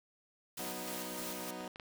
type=noise with tremolo; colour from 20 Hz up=white; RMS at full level=-43 dBFS; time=0.57-1.51 s; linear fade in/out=5 ms; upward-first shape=square; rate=3.3 Hz; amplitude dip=30%
type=chord; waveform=15% pulse; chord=B major; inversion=second; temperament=equal; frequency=185 / 246.9 / 311.1 Hz; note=F#3 / B3 / D#4; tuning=0 / 0 / 0 cents; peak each=-40 dBFS; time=0.59-1.68 s; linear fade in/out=2 ms
type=clicks; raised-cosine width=0.3 ms; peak=-32 dBFS; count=4; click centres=1.607 / 1.643 / 1.759 / 1.798 s
effects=none